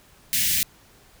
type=band-stop noise; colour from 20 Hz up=white; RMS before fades=-22 dBFS; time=0.33-0.63 s; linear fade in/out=0 ms; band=240 to 1800 Hz; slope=48 dB/octave; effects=pink hiss -54 dBFS RMS until 1.2 s